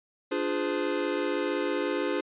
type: chord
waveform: square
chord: D half-diminished seventh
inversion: none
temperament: equal with one note detuned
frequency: 293.7 / 349.2 / 415.3 / 512.8 Hz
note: D4 / F4 / Ab4 / C5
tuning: 0 / 0 / 0 / -35 cents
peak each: -33 dBFS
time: 0.31-2.21 s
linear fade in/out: 10 ms
effects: resampled to 8000 Hz